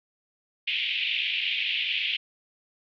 white band-pass noise, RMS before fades -28 dBFS, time 0.67-2.17 s, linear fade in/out 10 ms, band 2300 to 3300 Hz, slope 48 dB/octave, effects none

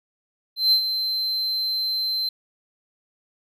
triangle tone with ADSR envelope, 4100 Hz, C8, 36 cents flat, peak -12 dBFS, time 0.56-2.29 s, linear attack 160 ms, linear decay 86 ms, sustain -9 dB, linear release 4 ms, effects none

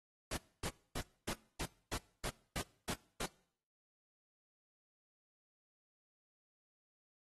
pink noise bursts, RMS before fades -40 dBFS, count 10, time 0.31-3.26 s, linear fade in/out 5 ms, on 61 ms, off 260 ms, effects noise-tail reverb RT60 0.6 s tail -22 dB re dry + AAC 32 kbps

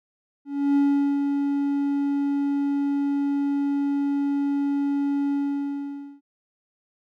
triangle tone with ADSR envelope, 282.3 Hz, C#4, 32 cents sharp, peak -14 dBFS, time 0.45-6.21 s, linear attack 310 ms, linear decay 420 ms, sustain -5 dB, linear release 880 ms, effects none

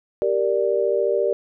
sine chord, G minor, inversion none, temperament equal, 392 / 466.2 / 587.3 Hz, G4 / Bb4 / D5, 0 / 0 / 0 cents, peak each -22 dBFS, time 0.22-1.33 s, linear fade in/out 0 ms, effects none

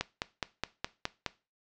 click train, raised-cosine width 0.2 ms, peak -13 dBFS, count 7, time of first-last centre 0.01-1.263 s, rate 4.79 Hz, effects noise-tail reverb RT60 0.3 s tail -18 dB re dry + low-pass 6000 Hz 12 dB/octave

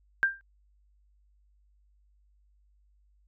sine tone with exponential decay, 1586 Hz, G6, 20 cents sharp, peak -17 dBFS, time 0.23-0.41 s, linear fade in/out 0 ms, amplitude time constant 39 ms, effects added 50 Hz sine -62 dBFS peak until 3.27 s

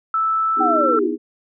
sine tone with pitch glide, 1316 to 1338.2 Hz, E6 to E6, -3 to +26 cents, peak -16 dBFS, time 0.14-0.99 s, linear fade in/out 2 ms, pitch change +29 cents, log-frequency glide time 0.49-0.79 s
sine chord, E major seventh, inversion second, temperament just, 247.2 / 309 / 329.6 / 412 Hz, B3 / D#4 / E4 / G#4, +2 / -12 / 0 / -14 cents, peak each -27 / -24 / -25 / -26 dBFS, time 0.56-1.18 s, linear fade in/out 50 ms
sine linear sweep, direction down, 784 to 340 Hz, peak -18 dBFS, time 0.6-1.08 s, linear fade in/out 10 ms
effects none

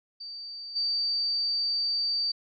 sine tone with level steps, 4626 Hz, D8, 27 cents flat, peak -37 / -25 dBFS, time 0.2-2.32 s, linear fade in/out 10 ms, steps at 0.75 s, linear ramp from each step 20 ms, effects none

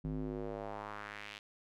square tone with band-pass filter sweep, 51.9 Hz, G#1, in tune, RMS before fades -42 dBFS, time 0.04-1.39 s, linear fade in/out 5 ms, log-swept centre 190 to 3100 Hz, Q 1.9, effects none

